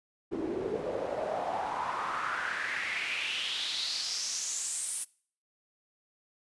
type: noise with band-pass filter sweep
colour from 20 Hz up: pink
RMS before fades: -34 dBFS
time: 0.31-5.05 s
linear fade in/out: 20 ms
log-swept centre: 320 to 10000 Hz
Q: 4.3
effects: noise-tail reverb RT60 0.5 s tail -23 dB re dry + resampled to 24000 Hz